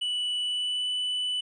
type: tone with pitch glide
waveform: triangle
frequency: 2960 to 2984 Hz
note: F#7 to F#7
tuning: 0 to +14 cents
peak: -25 dBFS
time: 0.01-1.41 s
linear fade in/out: 10 ms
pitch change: +14 cents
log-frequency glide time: 0.4-0.89 s
effects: resampled to 24000 Hz